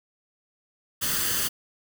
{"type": "noise with comb filter", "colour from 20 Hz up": "white", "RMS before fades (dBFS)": -26, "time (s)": [1.01, 1.49], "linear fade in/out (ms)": 20, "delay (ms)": 0.64, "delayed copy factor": 0.6, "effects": []}